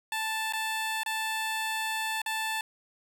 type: tone with dropouts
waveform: 15% pulse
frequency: 880 Hz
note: A5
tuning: in tune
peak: -23 dBFS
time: 0.12-2.61 s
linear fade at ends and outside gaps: 2 ms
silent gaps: 0.525-0.534 / 1.034-1.061 / 2.218-2.261 s
effects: none